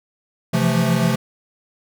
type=chord; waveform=square; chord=F major seventh; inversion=second; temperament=equal with one note detuned; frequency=130.81 / 167.02 / 174.61 / 220 Hz; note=C3 / E3 / F3 / A3; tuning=0 / +23 / 0 / 0 cents; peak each=-22 dBFS; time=0.53-1.16 s; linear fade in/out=10 ms; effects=none